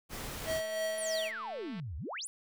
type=noise; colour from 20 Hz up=pink; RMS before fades=-41 dBFS; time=0.09-0.62 s; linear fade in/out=50 ms
type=click train; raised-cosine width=0.3 ms; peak=-34 dBFS; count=307; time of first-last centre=0.42-1.798 s; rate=222 Hz
type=tone with tremolo; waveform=square; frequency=642 Hz; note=E5; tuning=46 cents flat; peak=-31 dBFS; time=0.45-1.32 s; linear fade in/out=50 ms; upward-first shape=triangle; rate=3.2 Hz; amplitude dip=50%
type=exponential two-way sweep; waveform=sine; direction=down then up; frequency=10970 to 66.9 to 10970 Hz; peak=-37 dBFS; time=0.98-2.27 s; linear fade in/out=0 ms; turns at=1.97 s
effects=none